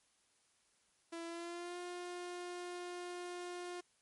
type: tone with pitch glide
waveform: sawtooth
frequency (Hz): 334.7 to 354.6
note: E4 to F4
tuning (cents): +26 to +26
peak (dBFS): -39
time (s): 1.12-3.81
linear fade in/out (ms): 10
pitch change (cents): +100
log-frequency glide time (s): 1.25-1.78
effects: white hiss -74 dBFS RMS until 4.01 s + MP3 48 kbps